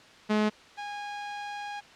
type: tone pair in turn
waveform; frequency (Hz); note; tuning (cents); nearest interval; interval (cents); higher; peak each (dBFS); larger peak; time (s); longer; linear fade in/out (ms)
sawtooth; 212.7 / 820.9; G#3 / G#5; +42 / -20; octave + major seventh; 2338; second; -19 / -31; first; 0.29-0.5 / 0.77-1.81; second; 20
effects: white hiss -52 dBFS RMS until 1.95 s + low-pass 4000 Hz 12 dB/octave